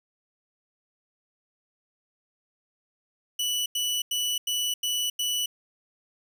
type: tone bursts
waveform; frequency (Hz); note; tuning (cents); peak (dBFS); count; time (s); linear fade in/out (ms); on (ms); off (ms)
sawtooth; 2960; F#7; 0; -22; 6; 3.39-5.46; 5; 270; 90
effects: none